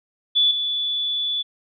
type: tone with level steps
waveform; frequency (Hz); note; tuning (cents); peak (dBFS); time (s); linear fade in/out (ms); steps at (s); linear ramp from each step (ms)
sine; 3455; A7; -32; -14 / -21; 0.35-1.43; 20; 0.51; 2
effects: none